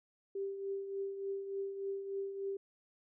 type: tone with tremolo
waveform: sine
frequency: 393.1 Hz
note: G4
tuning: 5 cents sharp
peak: -34 dBFS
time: 0.35-2.57 s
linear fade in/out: 5 ms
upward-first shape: triangle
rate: 3.4 Hz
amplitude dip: 60%
effects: none